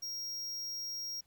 square tone, 5600 Hz, F8, 4 cents sharp, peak -38 dBFS, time 0.02-1.21 s, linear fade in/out 10 ms, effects pink hiss -72 dBFS RMS until 1.26 s

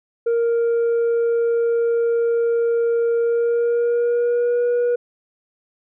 sine tone with pitch glide, 466.2 to 482.9 Hz, A#4 to B4, 0 to -39 cents, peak -13 dBFS, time 0.26-4.96 s, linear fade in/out 10 ms, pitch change +61 cents, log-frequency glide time 3.19-4.64 s, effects tanh soft clip ceiling -15 dBFS

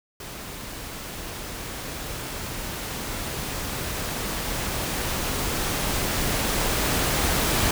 pink noise with level ramp, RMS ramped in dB -37 to -22 dBFS, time 0.2-7.71 s, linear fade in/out 2 ms, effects none

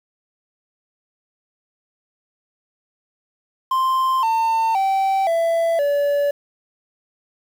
triangle tone with pitch steps, 1046.5 / 900.6 / 775 / 666.9 / 573.9 Hz, C6 / A5 / G5 / E5 / D5, 0 / +40 / -20 / +20 / -40 cents, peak -14 dBFS, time 3.71-6.31 s, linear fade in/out 5 ms, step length 520 ms, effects 7-bit

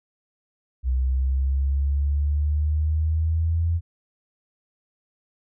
sine exponential sweep, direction up, 63.1 to 84.8 Hz, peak -19 dBFS, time 0.83-3.81 s, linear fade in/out 50 ms, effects none

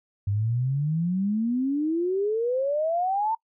sine exponential sweep, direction up, 97.8 to 911 Hz, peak -22 dBFS, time 0.27-3.35 s, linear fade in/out 5 ms, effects noise-tail reverb RT60 0.1 s tail -25 dB re dry

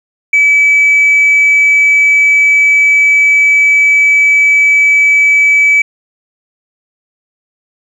sine tone, 2295 Hz, D7, 40 cents flat, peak -3 dBFS, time 0.33-5.82 s, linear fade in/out 5 ms, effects tanh soft clip ceiling -2 dBFS + 7-bit

